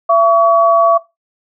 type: tone pair together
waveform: sine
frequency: 673.1 / 1132 Hz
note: E5 / C#6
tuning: +36 / +36 cents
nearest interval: major sixth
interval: 900 cents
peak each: -10 dBFS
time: 0.09-0.98 s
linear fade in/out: 10 ms
effects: noise-tail reverb RT60 0.2 s tail -17 dB re dry